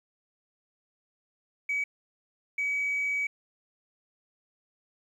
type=tone bursts at uneven times; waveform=sine; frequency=2274 Hz; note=C#7; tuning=44 cents sharp; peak=-25 dBFS; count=2; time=1.69-1.84 / 2.58-3.27 s; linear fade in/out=5 ms; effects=tanh soft clip ceiling -23 dBFS + 10-bit